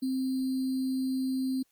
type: tone with sample-and-hold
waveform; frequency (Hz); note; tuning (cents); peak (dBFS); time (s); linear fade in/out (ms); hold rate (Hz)
sine; 261.6; C4; 0; -27; 0.02-1.63; 10; 4410
effects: white hiss -72 dBFS RMS until 1.71 s + Opus 24 kbps